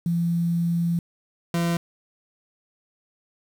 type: tone pair in turn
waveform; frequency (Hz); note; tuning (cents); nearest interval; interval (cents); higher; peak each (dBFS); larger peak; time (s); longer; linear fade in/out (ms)
sine / 40% pulse; 170 / 170; F3 / F3; -46 / -46; unison; 0; neither; -20; neither; 0.06-0.99 / 1.54-1.77; first; 2
effects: 8-bit